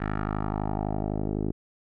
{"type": "tone with low-pass filter sweep", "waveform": "10% pulse", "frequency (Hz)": 51.9, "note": "G#1", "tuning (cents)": 0, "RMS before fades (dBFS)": -29, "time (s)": [0, 1.52], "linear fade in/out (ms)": 5, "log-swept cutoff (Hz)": [1700, 400], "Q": 2.4, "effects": []}